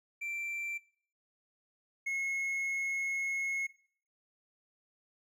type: tone pair in turn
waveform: triangle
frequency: 2349 / 2173 Hz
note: D7 / C#7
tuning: 0 / -35 cents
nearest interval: minor second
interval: 135 cents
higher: first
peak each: -35 / -30 dBFS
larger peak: second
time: 0.21-0.78 / 2.06-3.67 s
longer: second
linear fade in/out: 10 ms
effects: noise-tail reverb RT60 0.5 s tail -17 dB re dry